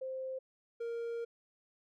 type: tone pair in turn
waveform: sine / triangle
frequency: 523.3 / 466.2 Hz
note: C5 / A#4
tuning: 0 / 0 cents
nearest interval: major second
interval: 200 cents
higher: first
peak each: -37 / -34 dBFS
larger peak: second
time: 0.01-0.39 / 0.8-1.25 s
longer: second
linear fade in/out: 10 ms
effects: none